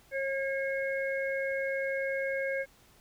harmonic tone, 542 Hz, C#5, 39 cents flat, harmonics 1 / 3 / 4, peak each -31 / -36 / -37 dBFS, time 0.11-2.66 s, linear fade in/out 50 ms, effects pink hiss -61 dBFS RMS until 3 s

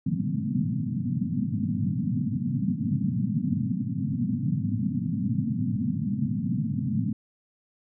white band-pass noise, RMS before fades -27 dBFS, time 0.06-7.13 s, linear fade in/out 5 ms, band 100 to 260 Hz, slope 96 dB/octave, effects none

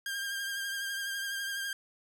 sawtooth tone with vibrato, 1602 Hz, G6, 37 cents sharp, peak -30 dBFS, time 0.06-1.73 s, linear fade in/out 2 ms, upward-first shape triangle, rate 12 Hz, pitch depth 32 cents each way, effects none

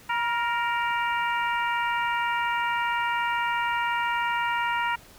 harmonic tone with a mistuned harmonic, 466.2 Hz, A#4, in tune, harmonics 2 / 3 / 4 / 5 / 6, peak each -26 / -30 / -32 / -34 / -36 dBFS, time 0.09-4.96 s, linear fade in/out 10 ms, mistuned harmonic 2, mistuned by +38 cents, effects pink hiss -51 dBFS RMS until 5.18 s

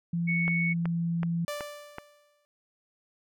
sine tone with pitch glide, 170 to 168.83 Hz, F3 to E3, -46 to +42 cents, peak -26 dBFS, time 0.13-1.45 s, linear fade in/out 5 ms, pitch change -12 cents, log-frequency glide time 0.26-0.95 s
sine tone, 2217 Hz, C#7, in tune, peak -27 dBFS, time 0.27-0.74 s, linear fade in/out 20 ms
click train, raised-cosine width 0.5 ms, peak -20 dBFS, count 5, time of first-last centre 0.48-1.984 s, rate 2.66 Hz
sawtooth tone with exponential decay, 587.3 Hz, D5, in tune, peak -27 dBFS, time 1.48-2.45 s, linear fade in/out 0 ms, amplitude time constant 210 ms
effects none

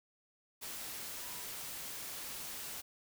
sine tone in noise, 979 Hz, B5, 15 cents flat, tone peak -55 dBFS, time 1.21-1.44 s, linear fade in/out 20 ms, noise white, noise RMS -44 dBFS, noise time 0.61-2.82 s, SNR -14 dB, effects none

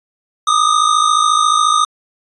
square tone pair together, 1200 / 1254.2 Hz, D6 / D#6, +37 / +13 cents, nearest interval minor second, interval 76 cents, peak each -14 dBFS, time 0.47-1.85 s, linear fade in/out 5 ms, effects resampled to 22050 Hz

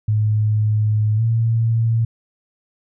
sine tone with pitch glide, 107.1 to 114.13 Hz, A2 to A#2, -46 to -36 cents, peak -14 dBFS, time 0.08-2.05 s, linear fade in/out 5 ms, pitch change +110 cents, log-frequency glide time 1.16-1.22 s, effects none

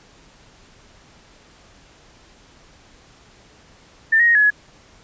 sine tone with pitch steps, 1790 / 1880 / 1869 / 1698 / 1687 Hz, A6 / A#6 / A#6 / G#6 / G#6, +29 / +14 / +4 / +38 / +27 cents, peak -11 dBFS, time 4.12-4.505 s, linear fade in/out 10 ms, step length 77 ms, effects pink hiss -50 dBFS RMS until 5.03 s + resampled to 16000 Hz

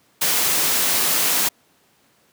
white noise, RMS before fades -19 dBFS, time 0.21-1.49 s, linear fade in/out 10 ms, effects pink hiss -59 dBFS RMS until 2.32 s + high-pass 150 Hz 12 dB/octave

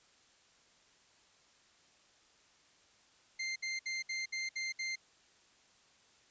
sawtooth tone bursts, 2093 Hz, C7, in tune, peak -32 dBFS, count 7, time 3.39-4.958 s, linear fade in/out 10 ms, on 170 ms, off 63 ms, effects white hiss -66 dBFS RMS until 6.3 s + resampled to 16000 Hz

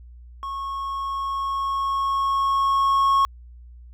triangle tone with level ramp, 1096 Hz, C#6, 20 cents flat, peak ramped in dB -26 to -13 dBFS, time 0.43-3.25 s, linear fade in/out 0 ms, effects added 60 Hz sine -41 dBFS peak until 3.93 s

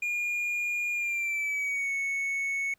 triangle tone with pitch glide, 2425 to 2211 Hz, D#7 to C#7, -45 to -5 cents, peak -26 dBFS, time 0.02-2.74 s, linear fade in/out 5 ms, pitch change -160 cents, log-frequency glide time 0.93-1.92 s, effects pink hiss -70 dBFS RMS until 2.78 s

